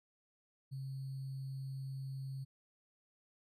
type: tone with sample-and-hold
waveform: sine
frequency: 134.6 Hz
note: C3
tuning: 49 cents sharp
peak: -40 dBFS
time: 0.71-2.45 s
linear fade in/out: 20 ms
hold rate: 4410 Hz
effects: resampled to 32000 Hz